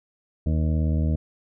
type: harmonic tone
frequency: 78.3 Hz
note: D#2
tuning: 11 cents sharp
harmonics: 1 / 2 / 3 / 4 / 6 / 7 / 8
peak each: -21 / -26 / -30 / -35 / -41 / -42 / -41 dBFS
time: 0.46-1.16 s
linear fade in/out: 5 ms
effects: none